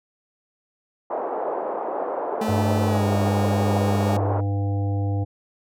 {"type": "band-pass noise", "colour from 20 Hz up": "pink", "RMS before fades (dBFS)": -27, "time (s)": [1.1, 4.41], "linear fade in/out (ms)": 10, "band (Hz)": [420, 900], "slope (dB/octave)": 24}
{"type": "tone with pitch glide", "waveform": "40% pulse", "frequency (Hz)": [217.5, 204.1], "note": ["A3", "G#3"], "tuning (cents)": [-20, -30], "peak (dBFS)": -23, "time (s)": [2.41, 4.17], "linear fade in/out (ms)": 5, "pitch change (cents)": -110, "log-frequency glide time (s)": [2.85, 3.05]}
{"type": "harmonic tone", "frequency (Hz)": 100, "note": "G2", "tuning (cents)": 35, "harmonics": [1, 3, 5, 7, 8], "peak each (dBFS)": [-21, -31, -35, -38, -39], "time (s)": [2.48, 5.25], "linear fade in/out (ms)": 20}
{"effects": []}